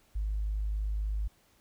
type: tone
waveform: sine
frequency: 51.91 Hz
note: G#1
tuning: in tune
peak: -28 dBFS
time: 0.15-1.28 s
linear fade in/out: 10 ms
effects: tanh soft clip ceiling -24 dBFS + pink hiss -66 dBFS RMS until 1.6 s